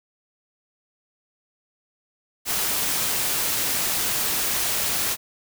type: noise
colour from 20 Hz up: white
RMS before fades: -24 dBFS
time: 2.45-5.17 s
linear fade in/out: 50 ms
effects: none